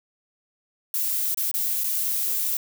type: noise with dropouts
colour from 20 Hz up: violet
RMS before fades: -25 dBFS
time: 0.94-2.57 s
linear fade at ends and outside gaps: 2 ms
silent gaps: 1.345-1.373 / 1.514-1.54 / 1.837-1.841 s
effects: none